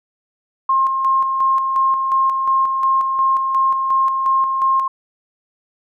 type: tone with tremolo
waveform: sine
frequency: 1066 Hz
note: C6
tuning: 32 cents sharp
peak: -12 dBFS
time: 0.69-4.88 s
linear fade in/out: 5 ms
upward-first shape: square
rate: 2.8 Hz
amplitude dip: 40%
effects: none